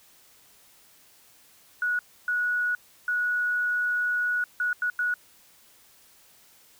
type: tone bursts at uneven times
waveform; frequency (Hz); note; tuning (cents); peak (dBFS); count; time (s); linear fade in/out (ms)
sine; 1463; F#6; -20; -23; 6; 1.82-1.99 / 2.28-2.75 / 3.08-4.44 / 4.6-4.73 / 4.82-4.9 / 4.99-5.14; 2
effects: white hiss -57 dBFS RMS until 6.79 s